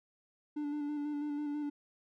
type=tone with vibrato; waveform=triangle; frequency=293.7 Hz; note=D4; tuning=in tune; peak=-32 dBFS; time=0.56-1.7 s; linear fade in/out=10 ms; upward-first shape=square; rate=6.1 Hz; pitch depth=22 cents each way; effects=none